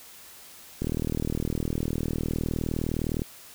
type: click train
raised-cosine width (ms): 3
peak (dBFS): -15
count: 96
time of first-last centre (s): 0.82-3.219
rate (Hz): 39.6
effects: white hiss -48 dBFS RMS until 3.54 s